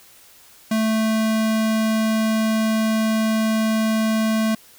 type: tone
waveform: square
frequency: 220 Hz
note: A3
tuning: in tune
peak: -18 dBFS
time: 0.71-4.55 s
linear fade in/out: 5 ms
effects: white hiss -49 dBFS RMS until 4.78 s